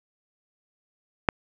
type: click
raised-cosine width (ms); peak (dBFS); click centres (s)
0.5; -3; 1.288
effects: none